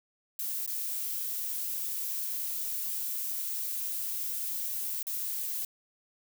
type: noise with dropouts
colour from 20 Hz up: violet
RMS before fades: -34 dBFS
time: 0.39-5.65 s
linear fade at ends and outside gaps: 2 ms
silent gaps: 0.663-0.676 / 5.029-5.068 s
effects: none